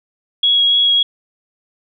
sine tone with vibrato, 3322 Hz, G#7, in tune, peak -10 dBFS, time 0.43-1.03 s, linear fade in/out 5 ms, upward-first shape sine, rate 3.5 Hz, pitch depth 10 cents each way, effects none

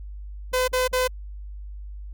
sawtooth tone bursts, 508 Hz, B4, 49 cents sharp, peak -16 dBFS, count 3, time 0.53-1.078 s, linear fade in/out 10 ms, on 150 ms, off 49 ms, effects added 50 Hz sine -34 dBFS peak until 2.13 s + Opus 48 kbps

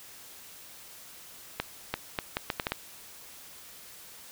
accelerating click train, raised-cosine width 0.3 ms, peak -12 dBFS, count 8, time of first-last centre 1.6-2.72 s, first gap 340 ms, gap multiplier 0.73, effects white hiss -49 dBFS RMS until 4.31 s

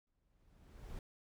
brown noise with exponential growth, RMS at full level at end -45 dBFS, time 0.07-0.99 s, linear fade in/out 2 ms, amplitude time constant 200 ms, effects none

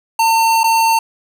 square tone with dropouts, 904 Hz, A5, 47 cents sharp, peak -11 dBFS, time 0.19-0.99 s, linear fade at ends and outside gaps 5 ms, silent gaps 0.634-0.64 s, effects none

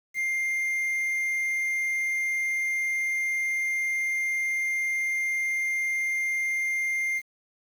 triangle tone with quantisation, 2106 Hz, C7, 11 cents sharp, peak -23 dBFS, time 0.14-7.22 s, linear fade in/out 50 ms, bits 8, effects none

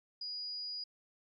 sine tone, 4900 Hz, D#8, 27 cents flat, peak -38 dBFS, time 0.21-0.84 s, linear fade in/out 5 ms, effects MP3 48 kbps

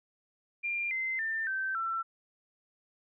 sine tone with pitch steps, 2392 / 2070 / 1792 / 1551 / 1342.5 Hz, D7 / C7 / A6 / G6 / E6, +31 / -19 / +31 / -19 / +31 cents, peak -30 dBFS, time 0.63-2.03 s, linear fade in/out 20 ms, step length 280 ms, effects none

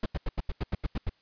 brown noise bursts, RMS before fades -28 dBFS, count 10, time 0.03-1.095 s, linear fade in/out 5 ms, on 30 ms, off 85 ms, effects white hiss -67 dBFS RMS until 1.21 s + resampled to 11025 Hz

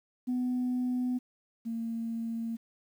sine tone pair in turn, 249.8 / 228.7 Hz, B3 / A#3, +20 / -33 cents, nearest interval major second, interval 153 cents, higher first, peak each -26 / -31 dBFS, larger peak first, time 0.27-1.19 / 1.65-2.57 s, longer neither, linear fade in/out 20 ms, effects tanh soft clip ceiling -25 dBFS + 10-bit

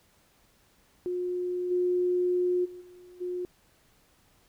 sine tone with level steps, 359 Hz, F4, 48 cents sharp, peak -28 / -23 / -41 / -48 / -30 dBFS, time 1.06-3.45 s, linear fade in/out 0 ms, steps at 1.7 / 2.64 / 2.8 / 3.2 s, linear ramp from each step 20 ms, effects pink hiss -64 dBFS RMS until 4.48 s

